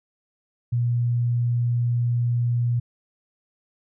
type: tone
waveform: sine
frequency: 120 Hz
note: B2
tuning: 49 cents flat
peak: -19 dBFS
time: 0.72-2.8 s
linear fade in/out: 10 ms
effects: none

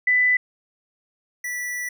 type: tone pair in turn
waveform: sine / square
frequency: 1994 / 1962 Hz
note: B6 / B6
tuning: +16 / -12 cents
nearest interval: unison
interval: 28 cents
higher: first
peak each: -15 / -27 dBFS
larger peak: first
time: 0.07-0.37 / 1.44-1.89 s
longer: second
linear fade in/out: 5 ms
effects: none

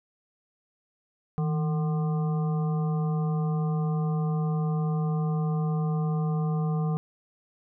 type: harmonic tone with a mistuned harmonic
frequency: 150.4 Hz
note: D3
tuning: 42 cents sharp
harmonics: 1 / 3 / 5 / 7 / 8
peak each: -24 / -37 / -39 / -44 / -44 dBFS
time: 1.38-6.97 s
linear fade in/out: 0 ms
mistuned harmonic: 1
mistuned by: +100 cents
effects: none

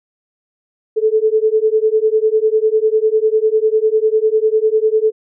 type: beating tone pair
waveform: sine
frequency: 431.3 / 441.3 Hz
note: A4 / A4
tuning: -35 / +5 cents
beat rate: 10 Hz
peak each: -14 dBFS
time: 0.96-5.12 s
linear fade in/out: 20 ms
effects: none

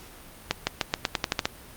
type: accelerating click train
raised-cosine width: 0.2 ms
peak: -5 dBFS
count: 10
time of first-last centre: 0.51-1.455 s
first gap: 160 ms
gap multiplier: 0.89
effects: pink hiss -47 dBFS RMS until 1.76 s + Opus 48 kbps

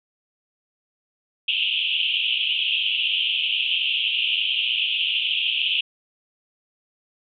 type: band-pass noise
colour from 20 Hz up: white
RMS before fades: -23 dBFS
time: 1.48-5.81 s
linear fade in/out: 5 ms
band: 2600 to 3300 Hz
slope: 96 dB/octave
effects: none

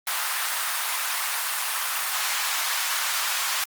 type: high-pass noise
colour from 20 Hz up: pink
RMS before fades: -26 dBFS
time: 0.07-3.64 s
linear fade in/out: 2 ms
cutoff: 940 Hz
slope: 24 dB/octave
effects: Opus 32 kbps

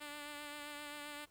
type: tone with vibrato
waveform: 5% pulse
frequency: 293.7 Hz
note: D4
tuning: in tune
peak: -34 dBFS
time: 0-1.26 s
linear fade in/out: 20 ms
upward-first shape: triangle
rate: 7.6 Hz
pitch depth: 26 cents each way
effects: pink hiss -70 dBFS RMS until 1.3 s

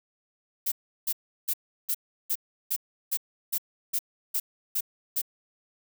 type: noise bursts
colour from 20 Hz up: violet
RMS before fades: -27 dBFS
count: 12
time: 0.66-5.218 s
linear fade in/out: 10 ms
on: 59 ms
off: 350 ms
effects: none

